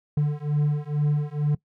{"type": "beating tone pair", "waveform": "triangle", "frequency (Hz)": [146.83, 149.03], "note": ["D3", "D3"], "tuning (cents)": [0, 26], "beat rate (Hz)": 2.2, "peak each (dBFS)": -22, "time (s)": [0.17, 1.55], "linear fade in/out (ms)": 5, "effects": ["noise-tail reverb RT60 0.1 s tail -21 dB re dry"]}